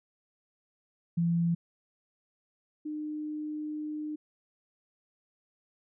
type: tone pair in turn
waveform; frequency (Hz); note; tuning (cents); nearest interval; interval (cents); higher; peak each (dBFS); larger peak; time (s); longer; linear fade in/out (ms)
sine; 169.5 / 303.4; E3 / D#4; +49 / -44; minor seventh; 1007; second; -24 / -33; first; 1.17-1.55 / 2.85-4.16; second; 10
effects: none